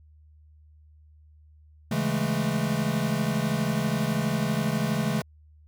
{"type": "chord", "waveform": "square", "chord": "A major seventh", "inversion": "first", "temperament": "equal", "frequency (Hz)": [138.59, 164.81, 207.7, 220], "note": ["C#3", "E3", "G#3", "A3"], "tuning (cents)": [0, 0, 0, 0], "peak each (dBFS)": -30, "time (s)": [1.91, 5.22], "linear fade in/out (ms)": 5, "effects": ["added 76 Hz sine -51 dBFS peak until 5.67 s", "MP3 96 kbps"]}